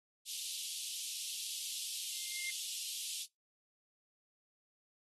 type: high-pass noise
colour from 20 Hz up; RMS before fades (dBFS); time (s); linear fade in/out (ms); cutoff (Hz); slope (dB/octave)
pink; -42; 0.25-3.27; 50; 2900; 48
type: tone with exponential growth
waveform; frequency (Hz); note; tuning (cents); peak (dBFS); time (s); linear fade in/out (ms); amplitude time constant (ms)
sine; 2111; C7; +15; -37; 2.04-2.5; 1; 100
effects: noise-tail reverb RT60 0.2 s tail -25 dB re dry + AAC 32 kbps